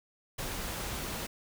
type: noise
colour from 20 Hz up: pink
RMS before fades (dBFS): -37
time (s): 0.38-1.27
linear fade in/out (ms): 10
effects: none